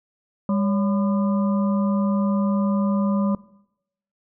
harmonic tone with a mistuned harmonic, 201.3 Hz, G3, 46 cents sharp, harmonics 1 / 3 / 5 / 6, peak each -19 / -29 / -33 / -35 dBFS, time 0.49-3.35 s, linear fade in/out 2 ms, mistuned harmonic 3, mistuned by -120 cents, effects noise-tail reverb RT60 0.8 s tail -20 dB re dry

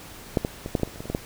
clicks, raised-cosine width 2 ms, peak -6 / -11 / -18 / -8 / -23 / -8 / -25 / -28 / -21 / -24 / -15 / -10 dBFS, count 12, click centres 0.372 / 0.449 / 0.661 / 0.752 / 0.798 / 0.833 / 0.876 / 0.959 / 1.005 / 1.056 / 1.1 / 1.149 s, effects pink hiss -43 dBFS RMS until 1.25 s

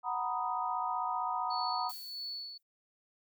sine chord, B major seventh, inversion second, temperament equal, 740 / 932.3 / 987.8 / 1244.5 Hz, F#5 / A#5 / B5 / D#6, 0 / 0 / 0 / 0 cents, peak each -37 dBFS, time 0.03-1.92 s, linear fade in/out 50 ms
sine tone with tremolo, 4435 Hz, C#8, in tune, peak -37 dBFS, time 1.5-2.58 s, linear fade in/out 10 ms, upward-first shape sine, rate 1.6 Hz, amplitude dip 60%
violet noise with exponential decay, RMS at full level -43 dBFS, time 1.89-2.63 s, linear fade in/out 5 ms, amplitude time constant 160 ms
effects none

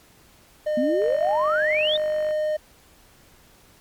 triangle tone with pitch glide, 608 to 612.6 Hz, D#5 to D#5, -40 to -27 cents, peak -19 dBFS, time 0.66-2.57 s, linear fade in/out 10 ms, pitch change +13 cents, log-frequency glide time 0.9-1.51 s
sine exponential sweep, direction up, 234.1 to 3720 Hz, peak -21 dBFS, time 0.77-1.97 s, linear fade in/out 5 ms
click train, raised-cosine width 0.5 ms, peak -26 dBFS, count 63, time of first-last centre 1.02-2.309 s, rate 48.1 Hz
effects pink hiss -54 dBFS RMS until 3.8 s + MP3 96 kbps

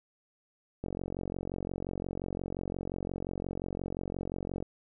click train, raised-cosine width 2 ms, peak -22 dBFS, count 174, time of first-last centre 0.84-4.626 s, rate 45.7 Hz, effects none

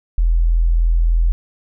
sine tone, 41.73 Hz, E1, 22 cents sharp, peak -11 dBFS, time 0.18-1.32 s, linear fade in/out 0 ms, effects none

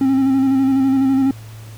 triangle tone with vibrato, 267.5 Hz, C4, 38 cents sharp, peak -10 dBFS, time 0.01-1.31 s, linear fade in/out 2 ms, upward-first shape square, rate 12 Hz, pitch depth 28 cents each way, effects added 110 Hz sine -33 dBFS peak until 1.77 s + pink hiss -44 dBFS RMS until 1.77 s

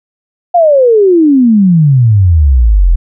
sine exponential sweep, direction down, 720 to 39.45 Hz, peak -3 dBFS, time 0.54-2.96 s, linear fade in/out 10 ms, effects none

